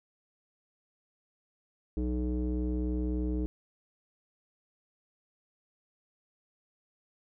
square tone with low-pass filter, 61.74 Hz, B1, in tune, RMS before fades -31 dBFS, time 1.97-3.46 s, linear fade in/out 0 ms, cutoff 360 Hz, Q 7.7, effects none

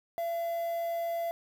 triangle tone with quantisation, 677 Hz, E5, 46 cents sharp, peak -28 dBFS, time 0.18-1.31 s, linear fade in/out 0 ms, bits 8, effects none

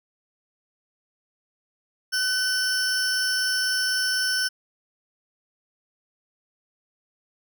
40% pulse tone pair together, 1512 / 5388 Hz, F#6 / E8, +37 / +37 cents, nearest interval octave + minor seventh, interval 2200 cents, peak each -24 dBFS, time 2.12-4.49 s, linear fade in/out 20 ms, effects none

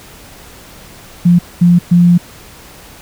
sine tone bursts at uneven times, 174.61 Hz, F3, in tune, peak -4 dBFS, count 3, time 1.25-1.39 / 1.61-1.79 / 1.91-2.18 s, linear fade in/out 10 ms, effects pink hiss -37 dBFS RMS until 3.01 s

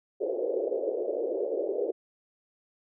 pink band-pass noise, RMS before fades -30 dBFS, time 0.2-1.92 s, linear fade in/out 20 ms, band 380 to 550 Hz, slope 48 dB/octave, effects none

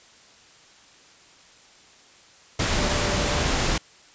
sine tone in noise, 588 Hz, D5, 2 cents sharp, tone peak -32 dBFS, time 2.77-3.43 s, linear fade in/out 5 ms, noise pink, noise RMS -23 dBFS, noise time 2.59-3.78 s, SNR -12 dB, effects white hiss -52 dBFS RMS until 4.14 s + resampled to 16000 Hz

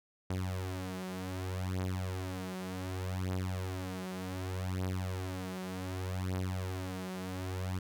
sawtooth beating tone pair, 92.5 / 93.16 Hz, F#2 / F#2, 0 / +12 cents, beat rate 0.66 Hz, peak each -34 / -34 dBFS, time 0.3-7.79 s, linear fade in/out 5 ms, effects none

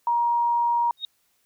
sine tone, 946 Hz, A#5, 25 cents sharp, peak -19 dBFS, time 0.07-0.91 s, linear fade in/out 2 ms
sine tone with exponential growth, 3729 Hz, A#7, in tune, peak -23 dBFS, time 0.97-1.05 s, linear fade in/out 2 ms, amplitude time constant 17 ms
effects white hiss -68 dBFS RMS until 1.45 s

